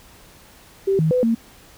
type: tone with pitch steps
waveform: sine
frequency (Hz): 389.7 / 158.4 / 502 / 228.5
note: G4 / D#3 / B4 / A#3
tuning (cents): -10 / +31 / +28 / -34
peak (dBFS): -15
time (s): 0.87-1.35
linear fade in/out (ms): 10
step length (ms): 120
effects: pink hiss -48 dBFS RMS until 1.77 s